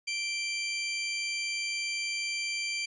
25% pulse tone pair together, 2349 / 3136 Hz, D7 / G7, 0 / 0 cents, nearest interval perfect fourth, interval 500 cents, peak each -27 / -37 dBFS, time 0.07-2.86 s, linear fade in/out 10 ms, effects resampled to 24000 Hz

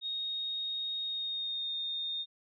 sine tone with pitch glide, 3729 to 3669 Hz, A#7 to A#7, 0 to -28 cents, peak -33 dBFS, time 0.01-2.26 s, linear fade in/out 50 ms, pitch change -28 cents, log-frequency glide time 1.02-1.75 s, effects none

